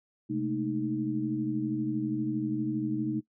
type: tone cluster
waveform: sine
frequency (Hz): 131.1 / 213.5 / 226 / 310.7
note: C3 / G#3 / A3 / D#4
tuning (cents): +4 / +48 / +47 / -2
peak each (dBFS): -36 / -35 / -35 / -30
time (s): 0.29-3.21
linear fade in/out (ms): 20
effects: noise-tail reverb RT60 0.1 s tail -20 dB re dry